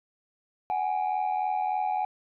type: tone pair together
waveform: sine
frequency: 747.2 / 830.6 Hz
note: F#5 / G#5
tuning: +17 / 0 cents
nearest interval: major second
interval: 183 cents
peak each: -26 dBFS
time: 0.7-2.05 s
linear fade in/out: 0 ms
effects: tanh soft clip ceiling -22 dBFS